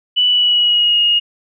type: tone with pitch glide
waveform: sine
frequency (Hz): 2967 to 2863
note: F#7 to F7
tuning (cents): +4 to +42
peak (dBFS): -10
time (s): 0.16-1.2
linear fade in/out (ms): 20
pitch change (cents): -62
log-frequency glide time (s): 0.27-1.01
effects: none